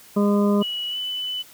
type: harmonic tone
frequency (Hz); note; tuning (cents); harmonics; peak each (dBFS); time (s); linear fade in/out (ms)
204.1; G#3; -30; 1 / 2 / 3 / 5 / 6; -17 / -23 / -27 / -31 / -33; 0.16-0.63; 10
type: tone with pitch glide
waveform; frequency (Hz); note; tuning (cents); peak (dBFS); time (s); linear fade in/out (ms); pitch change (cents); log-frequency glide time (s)
sine; 2930 to 2997; F#7 to F#7; -18 to +22; -25; 0.61-1.43; 20; +40; 0.89-0.97
effects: white hiss -48 dBFS RMS until 1.53 s